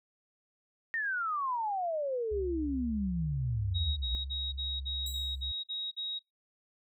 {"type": "exponential sweep", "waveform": "sine", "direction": "down", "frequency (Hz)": [1864.7, 59.4], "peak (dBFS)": -30, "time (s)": [0.94, 4.15], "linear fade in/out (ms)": 0}
{"type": "tone with pitch glide", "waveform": "sine", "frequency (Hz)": [68.1, 67.12], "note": ["C#2", "C2"], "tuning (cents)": [-30, 45], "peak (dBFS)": -37, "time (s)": [2.31, 5.52], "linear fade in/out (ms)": 10, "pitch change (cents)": -25, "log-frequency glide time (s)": [4.48, 5.3]}
{"type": "tone bursts", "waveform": "sine", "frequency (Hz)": 3793, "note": "A#7", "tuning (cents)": 29, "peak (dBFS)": -34, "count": 9, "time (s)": [3.74, 6.194], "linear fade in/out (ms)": 20, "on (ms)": 230, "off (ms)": 48}
{"type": "tone with exponential decay", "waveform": "sawtooth", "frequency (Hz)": 3847, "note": "B7", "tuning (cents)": -46, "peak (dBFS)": -31, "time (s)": [5.06, 5.47], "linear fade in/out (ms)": 5, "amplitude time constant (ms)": 88}
{"effects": ["noise-tail reverb RT60 0.2 s tail -22 dB re dry"]}